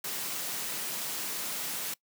white high-pass noise, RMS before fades -35 dBFS, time 0.04-1.94 s, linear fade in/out 5 ms, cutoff 120 Hz, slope 96 dB/octave, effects noise-tail reverb RT60 0.1 s tail -22 dB re dry

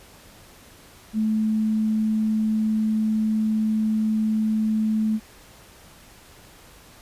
sine tone, 217.5 Hz, A3, 20 cents flat, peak -19 dBFS, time 1.13-5.2 s, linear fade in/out 50 ms, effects pink hiss -49 dBFS RMS until 7.01 s + resampled to 32000 Hz

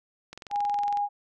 click train, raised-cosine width 0.2 ms, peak -24 dBFS, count 15, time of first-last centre 0.33-0.972 s, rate 21.8 Hz
sine tone, 818 Hz, G#5, 26 cents flat, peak -24 dBFS, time 0.5-1.09 s, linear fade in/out 50 ms
effects none

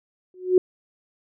sine tone with exponential growth, 366.9 Hz, F#4, 15 cents flat, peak -9 dBFS, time 0.34-0.58 s, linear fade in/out 2 ms, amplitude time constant 51 ms, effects none

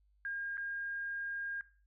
sine tone with dropouts, 1616 Hz, G#6, 48 cents flat, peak -36 dBFS, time 0.25-1.61 s, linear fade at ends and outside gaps 1 ms, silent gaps 0.571-0.578 s, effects noise-tail reverb RT60 0.4 s tail -19 dB re dry + added 50 Hz sine -67 dBFS peak until 1.86 s

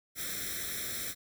white noise with comb filter, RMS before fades -37 dBFS, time 0.15-1.15 s, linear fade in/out 50 ms, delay 0.53 ms, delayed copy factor +1, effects none

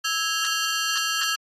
15% pulse ring-modulated tone, 1480 Hz, F#6, in tune, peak -13 dBFS, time 0.04-1.36 s, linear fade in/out 10 ms, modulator 171 Hz, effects AAC 32 kbps

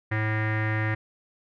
square tone with low-pass filter, 108.5 Hz, A2, 24 cents flat, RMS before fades -26 dBFS, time 0.11-0.95 s, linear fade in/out 10 ms, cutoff 1900 Hz, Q 7.4, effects none

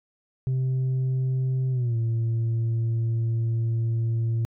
sine tone with pitch glide, 130 to 114.49 Hz, C3 to A#2, -11 to -31 cents, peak -19 dBFS, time 0.47-4.45 s, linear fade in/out 0 ms, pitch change -220 cents, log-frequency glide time 1.71-1.96 s, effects tanh soft clip ceiling -21 dBFS

